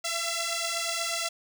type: beating tone pair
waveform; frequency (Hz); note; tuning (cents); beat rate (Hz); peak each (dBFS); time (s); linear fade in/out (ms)
5% pulse; 670 / 678.2; E5 / E5; +28 / +49; 8.2; -20; 0.04-1.29; 10
effects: none